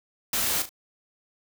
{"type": "noise with echo", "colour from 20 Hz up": "white", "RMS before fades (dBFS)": -26, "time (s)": [0.33, 0.62], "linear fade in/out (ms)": 2, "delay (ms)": 36, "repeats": 2, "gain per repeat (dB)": -10, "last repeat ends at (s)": 0.692, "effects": []}